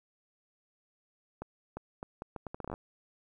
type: accelerating click train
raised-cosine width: 1 ms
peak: -25 dBFS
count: 14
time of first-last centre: 1.42-2.739 s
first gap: 350 ms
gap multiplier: 0.74
effects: 11-bit